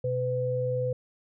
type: tone pair together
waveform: sine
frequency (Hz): 125.9 / 503.6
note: B2 / B4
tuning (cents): +34 / +34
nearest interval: 2 octaves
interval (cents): 2400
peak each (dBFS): -30 / -27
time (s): 0.04-0.93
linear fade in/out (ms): 5
effects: none